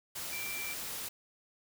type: tone in noise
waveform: sine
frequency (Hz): 2349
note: D7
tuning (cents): 0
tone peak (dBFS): -39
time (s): 0.32-0.74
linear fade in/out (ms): 10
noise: white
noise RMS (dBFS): -40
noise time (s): 0.15-1.09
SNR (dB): -2
effects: none